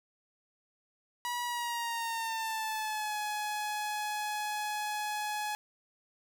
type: tone with pitch glide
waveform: sawtooth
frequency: 968 to 842.7 Hz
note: B5 to G#5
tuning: -35 to +25 cents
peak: -29 dBFS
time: 1.25-5.55 s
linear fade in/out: 0 ms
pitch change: -240 cents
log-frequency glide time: 1.44-3.17 s
effects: none